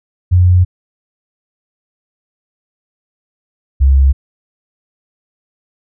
sine tone pair in turn, 90.2 / 67.57 Hz, F#2 / C#2, -44 / -44 cents, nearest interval perfect fourth, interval 500 cents, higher first, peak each -5 dBFS, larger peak neither, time 0.31-0.65 / 3.8-4.13 s, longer first, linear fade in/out 20 ms, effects none

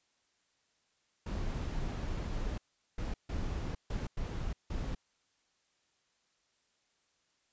brown noise bursts at uneven times, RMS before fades -36 dBFS, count 6, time 1.26-2.58 / 2.98-3.14 / 3.29-3.75 / 3.9-4.07 / 4.17-4.53 / 4.7-4.95 s, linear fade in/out 5 ms, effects white hiss -75 dBFS RMS until 7.52 s + resampled to 16000 Hz

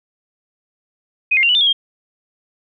sine tone with pitch steps, 2503 / 2119 / 2770 / 2953 / 3578 / 3328 / 3214 Hz, D#7 / C7 / F7 / F#7 / A7 / G#7 / G7, +10 / +21 / -15 / -4 / +28 / +3 / +43 cents, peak -11 dBFS, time 1.31-1.73 s, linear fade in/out 10 ms, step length 60 ms, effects none

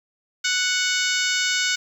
harmonic tone with a mistuned harmonic, 740 Hz, F#5, in tune, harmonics 2 / 3 / 4 / 5 / 6 / 7 / 8 / 9 / 10, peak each -25 / -27 / -28 / -29 / -30 / -30 / -31 / -32 / -32 dBFS, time 0.44-1.76 s, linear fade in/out 10 ms, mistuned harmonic 5, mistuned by -18 cents, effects 8-bit

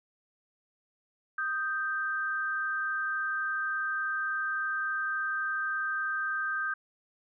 sine tone pair together, 1244.5 / 1568 Hz, D#6 / G6, 0 / 0 cents, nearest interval major third, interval 400 cents, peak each -34 / -30 dBFS, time 1.38-6.74 s, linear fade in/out 5 ms, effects none

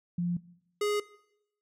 sine / square tone pair in turn, 174.61 / 415.3 Hz, F3 / G#4, 0 / 0 cents, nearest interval octave + minor third, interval 1500 cents, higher second, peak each -27 dBFS, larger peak neither, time 0.18-0.37 / 0.81-1 s, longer neither, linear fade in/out 5 ms, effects noise-tail reverb RT60 0.8 s tail -20 dB re dry + low-pass 12000 Hz 12 dB/octave

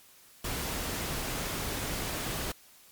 pink noise, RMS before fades -34 dBFS, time 0.44-2.52 s, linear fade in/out 5 ms, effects white hiss -57 dBFS RMS until 2.91 s + MP3 96 kbps

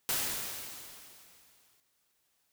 white noise with exponential decay, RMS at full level -30 dBFS, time 0.09-1.8 s, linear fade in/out 0 ms, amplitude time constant 370 ms, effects white hiss -75 dBFS RMS until 2.52 s

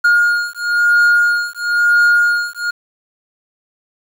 triangle beating tone pair, 1424 / 1425 Hz, F6 / F6, +33 / +34 cents, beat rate 1 Hz, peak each -12 dBFS, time 0.04-2.71 s, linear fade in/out 10 ms, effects 7-bit

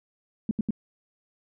sine tone bursts, 216.7 Hz, A3, 26 cents flat, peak -21 dBFS, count 3, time 0.49-0.707 s, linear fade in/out 2 ms, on 21 ms, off 77 ms, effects none

